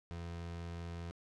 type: tone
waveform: 30% pulse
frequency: 85.1 Hz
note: F2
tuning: 44 cents flat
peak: -39 dBFS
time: 0.11-1.11 s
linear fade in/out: 0 ms
effects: low-pass 6000 Hz 12 dB/octave